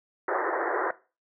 pink band-pass noise, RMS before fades -28 dBFS, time 0.28-0.91 s, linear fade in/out 2 ms, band 330 to 1900 Hz, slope 96 dB/octave, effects noise-tail reverb RT60 0.3 s tail -17 dB re dry

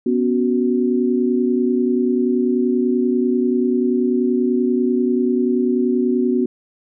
sine chord, B suspended second, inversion none, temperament equal, 246.9 / 277.2 / 370 Hz, B3 / C#4 / F#4, 0 / 0 / 0 cents, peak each -17 / -23 / -19 dBFS, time 0.06-6.46 s, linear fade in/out 5 ms, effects none

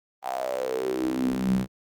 sawtooth tone with high-pass filter sweep, 64.3 Hz, C2, 30 cents flat, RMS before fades -27 dBFS, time 0.22-1.67 s, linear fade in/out 50 ms, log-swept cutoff 800 to 160 Hz, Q 9.5, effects Opus 24 kbps

